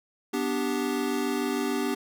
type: chord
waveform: square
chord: G major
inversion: first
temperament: equal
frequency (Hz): 246.9 / 293.7 / 392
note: B3 / D4 / G4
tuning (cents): 0 / 0 / 0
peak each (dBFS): -31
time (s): 0.33-1.95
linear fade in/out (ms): 10
effects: none

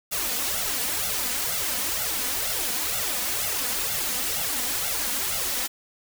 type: noise with flanger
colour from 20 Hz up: white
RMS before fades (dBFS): -27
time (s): 0.11-5.68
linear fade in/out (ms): 20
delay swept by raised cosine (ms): 1.4 to 4.1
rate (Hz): 2.1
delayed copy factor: +0.95
effects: none

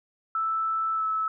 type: tone with pitch glide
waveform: sine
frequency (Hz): 1318.5 to 1303.4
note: E6 to E6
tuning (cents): 0 to -20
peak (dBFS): -24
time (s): 0.35-1.28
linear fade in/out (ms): 2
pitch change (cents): -20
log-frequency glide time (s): 0.94-1.04
effects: none

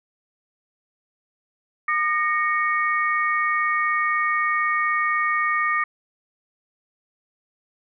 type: tone cluster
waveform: sine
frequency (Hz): 1214 / 1864 / 2221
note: D#6 / A#6 / C#7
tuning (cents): -43 / -1 / +3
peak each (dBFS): -22 / -23 / -27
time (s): 1.88-5.84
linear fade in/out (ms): 5
effects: none

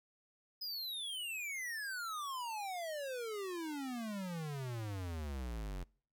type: exponential sweep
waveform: square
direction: down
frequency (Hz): 5070 to 43.65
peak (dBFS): -40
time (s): 0.61-5.84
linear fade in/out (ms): 10
effects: noise-tail reverb RT60 0.5 s tail -26 dB re dry

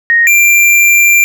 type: tone pair in turn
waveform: sine / square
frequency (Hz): 1864.7 / 2372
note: A#6 / D7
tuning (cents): 0 / +17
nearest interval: major third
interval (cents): 417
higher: second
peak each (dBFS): -5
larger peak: neither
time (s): 0.1-0.27 / 0.27-1.24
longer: second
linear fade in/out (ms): 0
effects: none

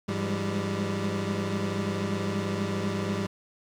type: tone cluster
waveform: 25% pulse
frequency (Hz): 101.7 / 168.3 / 195.1 / 207.3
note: G#2 / E3 / G3 / G#3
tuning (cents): -36 / +36 / -8 / -3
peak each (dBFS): -29 / -32 / -27 / -33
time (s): 0.08-3.27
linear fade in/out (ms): 10
effects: low-pass 7000 Hz 12 dB/octave + 9-bit

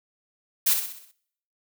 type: noise with echo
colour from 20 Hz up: blue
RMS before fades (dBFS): -20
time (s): 0.66-0.74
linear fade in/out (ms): 10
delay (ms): 63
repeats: 6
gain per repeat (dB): -6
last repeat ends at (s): 1.118
effects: noise-tail reverb RT60 0.7 s tail -23 dB re dry

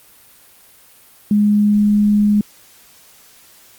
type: tone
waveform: sine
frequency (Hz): 207.7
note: G#3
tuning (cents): 0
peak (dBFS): -10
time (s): 1.31-2.41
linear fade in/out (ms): 2
effects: white hiss -47 dBFS RMS until 3.78 s + Opus 32 kbps

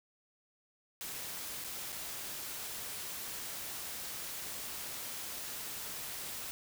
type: noise with dropouts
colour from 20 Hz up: white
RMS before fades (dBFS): -42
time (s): 1.01-6.51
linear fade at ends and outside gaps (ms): 0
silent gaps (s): 1.64-1.645 / 1.921-1.926
effects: none

